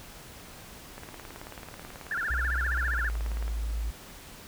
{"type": "click train", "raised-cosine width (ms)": 0.5, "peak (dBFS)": -27, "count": 47, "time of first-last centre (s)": [0.98, 3.48], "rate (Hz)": 18.4}
{"type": "tone with vibrato", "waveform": "sine", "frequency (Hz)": 1568, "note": "G6", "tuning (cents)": 0, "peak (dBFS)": -28, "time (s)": [2.11, 3.09], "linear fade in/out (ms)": 2, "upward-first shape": "sine", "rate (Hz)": 15, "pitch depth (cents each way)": 240}
{"type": "tone with pitch glide", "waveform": "sine", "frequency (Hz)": [62.2, 54.78], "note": ["B1", "A1"], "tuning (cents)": [13, -7], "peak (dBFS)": -28, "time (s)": [2.3, 3.91], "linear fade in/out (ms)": 5, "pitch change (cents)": -220, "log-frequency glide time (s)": [2.86, 3.11]}
{"effects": ["pink hiss -47 dBFS RMS until 4.47 s"]}